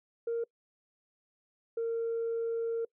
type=tone pair in turn; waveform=sine; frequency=464.7 / 459.6 Hz; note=A#4 / A#4; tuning=-5 / -25 cents; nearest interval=unison; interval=20 cents; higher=first; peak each=-28 dBFS; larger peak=neither; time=0.27-0.44 / 1.77-2.85 s; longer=second; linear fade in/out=5 ms; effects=noise-tail reverb RT60 0.1 s tail -25 dB re dry + tanh soft clip ceiling -27 dBFS